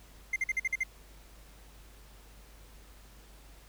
triangle tone bursts, 2093 Hz, C7, in tune, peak -25 dBFS, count 7, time 0.33-0.835 s, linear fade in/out 5 ms, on 31 ms, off 48 ms, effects added 50 Hz sine -53 dBFS peak until 3.68 s + pink hiss -58 dBFS RMS until 3.68 s

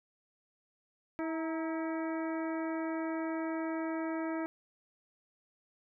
harmonic tone with a mistuned harmonic, 323.6 Hz, E4, 32 cents flat, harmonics 1 / 2 / 3 / 4 / 5 / 6 / 7, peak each -34 / -40 / -44 / -46 / -48 / -50 / -51 dBFS, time 1.19-4.46 s, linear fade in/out 0 ms, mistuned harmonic 3, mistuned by -58 cents, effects none

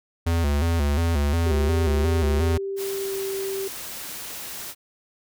square tone with vibrato, 77.78 Hz, D#2, in tune, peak -20 dBFS, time 0.26-2.58 s, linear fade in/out 10 ms, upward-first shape square, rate 2.8 Hz, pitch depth 130 cents each way
sine tone with pitch glide, 392 to 389.1 Hz, G4 to G4, 0 to -13 cents, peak -26 dBFS, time 1.46-3.68 s, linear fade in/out 5 ms, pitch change -13 cents, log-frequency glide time 3.01-3.13 s
white noise, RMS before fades -35 dBFS, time 2.76-4.75 s, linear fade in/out 50 ms
effects none

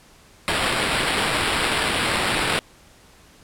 violet noise with sample-and-hold, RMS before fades -22 dBFS, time 0.48-2.59 s, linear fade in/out 0 ms, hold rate 6300 Hz, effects pink hiss -51 dBFS RMS until 3.43 s + low-pass 11000 Hz 12 dB/octave

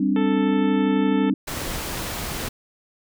sine chord, G suspended fourth, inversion none, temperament equal, 196 / 261.6 / 293.7 Hz, G3 / C4 / D4, 0 / 0 / 0 cents, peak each -22 dBFS, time 0-1.34 s, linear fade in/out 5 ms
harmonic tone, 440.7 Hz, A4, 3 cents sharp, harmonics 1 / 2 / 3 / 4 / 5 / 6 / 7 / 8, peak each -26 / -32 / -36 / -38 / -40 / -42 / -43 / -44 dBFS, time 0.16-1.3 s, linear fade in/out 2 ms
pink noise, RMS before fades -29 dBFS, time 1.47-2.49 s, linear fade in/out 10 ms
effects none

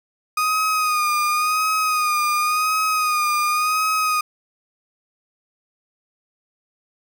35% pulse tone with vibrato, 1238 Hz, D#6, 9 cents flat, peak -16 dBFS, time 0.37-4.21 s, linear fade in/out 5 ms, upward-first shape sine, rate 0.92 Hz, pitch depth 44 cents each way, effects none

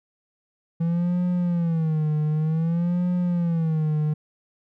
triangle tone with vibrato, 164.81 Hz, E3, in tune, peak -18 dBFS, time 0.8-4.14 s, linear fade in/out 10 ms, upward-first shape sine, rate 0.54 Hz, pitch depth 140 cents each way, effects none

